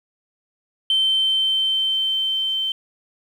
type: tone with level ramp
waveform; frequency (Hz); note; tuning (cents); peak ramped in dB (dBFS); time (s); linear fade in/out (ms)
sine; 3100; G7; -20; -14 to -20; 0.9-2.72; 2
effects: tanh soft clip ceiling -11 dBFS + 8-bit